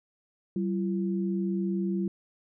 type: tone pair together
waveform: sine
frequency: 191.34 / 340.6 Hz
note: G3 / F4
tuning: -42 / -43 cents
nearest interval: minor seventh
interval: 999 cents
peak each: -27 / -32 dBFS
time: 0.56-2.08 s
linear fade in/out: 2 ms
effects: none